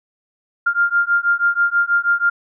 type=beating tone pair; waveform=sine; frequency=1396.9 / 1403.1 Hz; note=F6 / F6; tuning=0 / +8 cents; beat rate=6.2 Hz; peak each=-17 dBFS; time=0.66-2.3 s; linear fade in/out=10 ms; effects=none